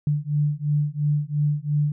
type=beating tone pair; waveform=sine; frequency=146.3 / 149.2 Hz; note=D3 / D3; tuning=-6 / +28 cents; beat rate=2.9 Hz; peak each=-23 dBFS; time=0.07-1.92 s; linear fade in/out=2 ms; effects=none